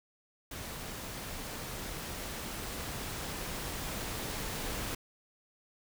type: noise with level ramp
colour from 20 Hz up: pink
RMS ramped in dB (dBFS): -42 to -37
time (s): 0.51-4.95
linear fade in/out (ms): 5
effects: none